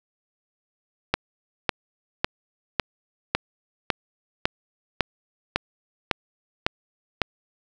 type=click train; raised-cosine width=0.3 ms; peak=-3 dBFS; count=12; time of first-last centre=1.14-7.217 s; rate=1.81 Hz; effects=none